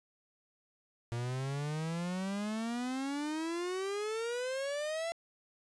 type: exponential sweep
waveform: 45% pulse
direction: up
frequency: 116.54 to 681 Hz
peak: -34 dBFS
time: 1.12-5.12 s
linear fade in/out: 0 ms
effects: resampled to 22050 Hz + 11-bit